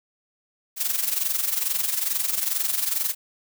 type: noise with amplitude modulation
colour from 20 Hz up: blue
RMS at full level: -22 dBFS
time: 0.76-3.15 s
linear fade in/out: 50 ms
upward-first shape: sine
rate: 22.3 Hz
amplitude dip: 70%
effects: none